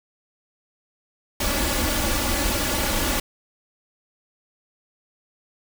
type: noise with comb filter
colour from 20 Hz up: pink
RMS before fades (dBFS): -23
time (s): 1.4-3.2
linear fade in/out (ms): 5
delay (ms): 3.5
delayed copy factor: +0.7
effects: none